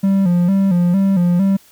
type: tone with vibrato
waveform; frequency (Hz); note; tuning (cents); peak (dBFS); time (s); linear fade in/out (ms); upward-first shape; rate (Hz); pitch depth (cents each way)
triangle; 185; F#3; 0; -9; 0.03-1.57; 10; square; 2.2; 92
effects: white hiss -49 dBFS RMS until 1.71 s